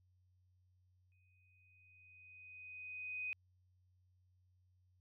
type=tone with exponential growth; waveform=sine; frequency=2500 Hz; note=D#7; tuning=8 cents sharp; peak=-38 dBFS; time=1.12-3.33 s; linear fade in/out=0 ms; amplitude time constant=480 ms; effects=added 91 Hz sine -70 dBFS peak until 5 s